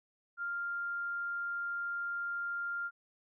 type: tone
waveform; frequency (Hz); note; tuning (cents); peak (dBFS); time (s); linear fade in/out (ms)
sine; 1396.9; F6; 0; -34; 0.37-2.91; 50
effects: none